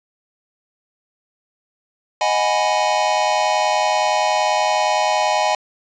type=chord; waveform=square; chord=G# minor seventh; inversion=second; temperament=equal; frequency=622.3 / 740 / 830.6 / 987.8 Hz; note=D#5 / F#5 / G#5 / B5; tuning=0 / 0 / 0 / 0 cents; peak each=-22 / -23 / -20 / -24 dBFS; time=2.21-5.55 s; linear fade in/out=2 ms; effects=resampled to 16000 Hz + 7-bit